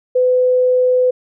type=tone; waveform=sine; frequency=504 Hz; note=B4; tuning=35 cents sharp; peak=-10 dBFS; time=0.15-1.11 s; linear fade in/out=10 ms; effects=none